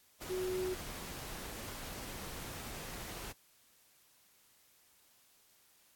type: tone in noise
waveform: sine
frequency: 370 Hz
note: F#4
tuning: in tune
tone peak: -34 dBFS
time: 0.29-0.75 s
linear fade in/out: 20 ms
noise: pink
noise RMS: -45 dBFS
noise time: 0.2-3.33 s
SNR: +8 dB
effects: white hiss -67 dBFS RMS until 5.95 s + AAC 64 kbps